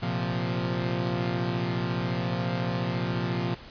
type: chord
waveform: sawtooth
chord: Bb suspended second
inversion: none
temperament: equal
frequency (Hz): 116.54 / 130.81 / 174.61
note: Bb2 / C3 / F3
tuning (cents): 0 / 0 / 0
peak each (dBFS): -27 / -28 / -26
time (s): 0.02-3.55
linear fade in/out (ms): 10
effects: pink hiss -46 dBFS RMS until 3.7 s + resampled to 11025 Hz

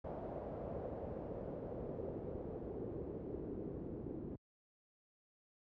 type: noise with low-pass filter sweep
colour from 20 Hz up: pink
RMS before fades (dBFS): -44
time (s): 0.04-4.36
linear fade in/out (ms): 5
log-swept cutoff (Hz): 640 to 350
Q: 2.6
effects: high-pass 60 Hz 12 dB/octave

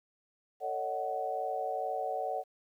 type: chord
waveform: sine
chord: D# half-diminished seventh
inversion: second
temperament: just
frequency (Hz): 448 / 560 / 622.3 / 746.7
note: A4 / C#5 / D#5 / F#5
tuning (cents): +31 / +18 / 0 / +16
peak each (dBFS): -40 / -38 / -40 / -34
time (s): 0.6-2.44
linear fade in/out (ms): 50
effects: 11-bit

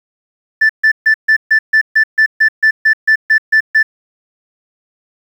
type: tone bursts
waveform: sine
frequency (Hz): 1760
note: A6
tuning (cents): 0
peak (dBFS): -4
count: 15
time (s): 0.61-3.83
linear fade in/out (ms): 10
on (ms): 84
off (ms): 140
effects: tanh soft clip ceiling -4 dBFS + 7-bit

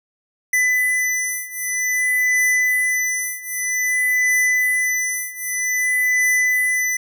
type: beating tone pair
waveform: square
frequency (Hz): 2000 / 2000.52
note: B6 / B6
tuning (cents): +21 / +22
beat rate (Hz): 0.52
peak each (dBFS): -20 / -22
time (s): 0.53-6.97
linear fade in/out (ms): 5
effects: none

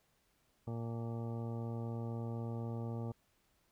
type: harmonic tone with a mistuned harmonic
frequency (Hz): 116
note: A#2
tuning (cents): -8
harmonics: 1 / 2 / 3 / 4 / 5 / 6 / 7 / 8 / 10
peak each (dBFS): -39 / -44 / -50 / -49 / -53 / -57 / -55 / -59 / -60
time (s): 0.67-3.12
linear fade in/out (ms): 5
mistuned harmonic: 8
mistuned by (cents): -47
effects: pink hiss -75 dBFS RMS until 3.71 s

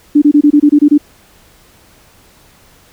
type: tone bursts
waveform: sine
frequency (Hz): 293.7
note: D4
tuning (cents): 0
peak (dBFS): -3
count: 9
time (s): 0.15-0.98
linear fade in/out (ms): 10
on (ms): 70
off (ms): 25
effects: pink hiss -46 dBFS RMS until 2.92 s

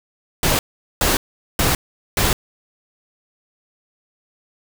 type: noise bursts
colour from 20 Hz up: pink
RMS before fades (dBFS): -17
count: 4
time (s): 0.43-2.33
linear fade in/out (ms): 2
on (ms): 160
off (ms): 420
effects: none

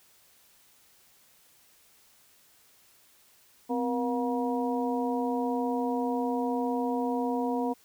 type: harmonic tone with a mistuned harmonic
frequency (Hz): 239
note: A#3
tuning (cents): +43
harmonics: 1 / 2 / 3 / 4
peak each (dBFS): -29 / -32 / -34 / -35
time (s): 3.69-7.74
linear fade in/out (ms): 20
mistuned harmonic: 1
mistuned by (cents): +120
effects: white hiss -61 dBFS RMS until 7.84 s

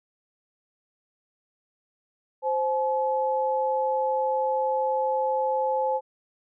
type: tone pair together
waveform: sine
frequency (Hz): 523.3 / 855.8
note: C5 / A5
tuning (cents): 0 / -48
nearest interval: major sixth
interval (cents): 852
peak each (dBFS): -25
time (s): 2.42-6.01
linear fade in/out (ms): 50
effects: none

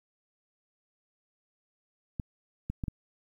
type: clicks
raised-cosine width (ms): 5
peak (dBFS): -20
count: 4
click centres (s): 2.198 / 2.7 / 2.838 / 2.882
effects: 10-bit

